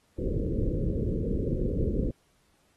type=low-pass noise; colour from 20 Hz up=pink; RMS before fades=-28 dBFS; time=0.18-2.11 s; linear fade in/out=5 ms; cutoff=530 Hz; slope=96 dB/octave; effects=pink hiss -68 dBFS RMS until 2.76 s + AAC 32 kbps